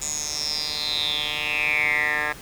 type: tone with band-pass filter sweep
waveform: 10% pulse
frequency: 150 Hz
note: D3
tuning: 37 cents sharp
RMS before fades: -25 dBFS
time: 0.01-2.33 s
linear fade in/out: 10 ms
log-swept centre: 7200 to 1600 Hz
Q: 8.1
effects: pink hiss -42 dBFS RMS until 2.41 s